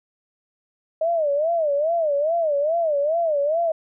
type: tone with vibrato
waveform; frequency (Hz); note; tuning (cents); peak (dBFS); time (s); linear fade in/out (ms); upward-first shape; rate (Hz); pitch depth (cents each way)
sine; 621; D#5; -3; -18; 1.01-3.72; 5; sine; 2.4; 170
effects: none